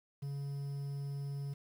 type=tone with quantisation; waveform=triangle; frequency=140.4 Hz; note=C#3; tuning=22 cents sharp; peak=-35 dBFS; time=0.22-1.54 s; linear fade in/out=10 ms; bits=10; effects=none